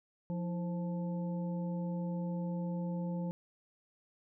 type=harmonic tone with a mistuned harmonic; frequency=174.61 Hz; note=F3; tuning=in tune; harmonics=1 / 2 / 3 / 5; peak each=-34 / -48 / -44 / -50 dBFS; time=0.3-3.31 s; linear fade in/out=0 ms; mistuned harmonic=2; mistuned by=-120 cents; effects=none